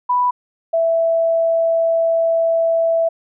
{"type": "tone pair in turn", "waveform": "sine", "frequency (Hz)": [988, 660.8], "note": ["B5", "E5"], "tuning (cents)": [0, 4], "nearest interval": "perfect fifth", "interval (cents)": 696, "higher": "first", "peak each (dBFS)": -13, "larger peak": "neither", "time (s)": [[0.09, 0.31], [0.73, 3.09]], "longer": "second", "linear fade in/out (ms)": 10, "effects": []}